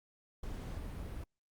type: noise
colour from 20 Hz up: brown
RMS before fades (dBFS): -42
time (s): 0.43-1.24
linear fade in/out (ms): 5
effects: Opus 48 kbps